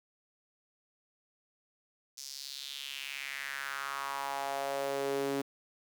sawtooth tone with high-pass filter sweep, 138.59 Hz, C#3, in tune, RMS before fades -37 dBFS, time 2.17-5.42 s, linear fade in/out 10 ms, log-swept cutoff 5700 to 320 Hz, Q 3.4, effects 9-bit

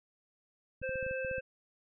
clicks, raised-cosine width 5 ms, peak -34 dBFS, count 9, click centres 0.817 / 0.893 / 0.957 / 1.028 / 1.065 / 1.111 / 1.248 / 1.313 / 1.382 s
harmonic tone, 523.3 Hz, C5, in tune, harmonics 1 / 3 / 5, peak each -35 / -40 / -42 dBFS, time 0.82-1.41 s, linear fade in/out 20 ms
effects none

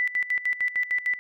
sine tone with tremolo, 1984 Hz, B6, 7 cents sharp, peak -21 dBFS, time 0-1.19 s, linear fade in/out 0 ms, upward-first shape square, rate 6.6 Hz, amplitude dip 80%, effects none

